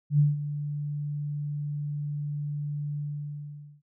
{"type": "tone with ADSR envelope", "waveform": "sine", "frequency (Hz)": 146.6, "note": "D3", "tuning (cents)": -3, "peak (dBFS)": -16, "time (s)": [0.1, 3.82], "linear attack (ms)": 91, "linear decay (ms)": 170, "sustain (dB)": -13, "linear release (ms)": 840, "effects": []}